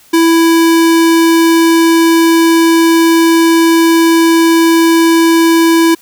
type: tone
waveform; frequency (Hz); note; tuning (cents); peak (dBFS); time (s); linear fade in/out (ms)
square; 330.6; E4; +5; -6; 0.13-5.95; 10
effects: white hiss -44 dBFS RMS until 6.01 s